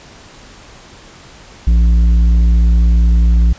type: tone with tanh clipping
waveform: sine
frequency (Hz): 57.5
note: A#1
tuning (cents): -23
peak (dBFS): -8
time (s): 1.67-3.53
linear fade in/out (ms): 5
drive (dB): 7
effects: pink hiss -39 dBFS RMS until 3.58 s + resampled to 16000 Hz